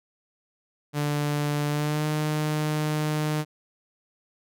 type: tone with pitch glide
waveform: sawtooth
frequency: 147 to 152.45 Hz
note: D3 to D#3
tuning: +2 to -35 cents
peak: -20 dBFS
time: 0.93-3.45 s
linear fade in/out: 50 ms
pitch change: +63 cents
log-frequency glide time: 1.68-2.06 s
effects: none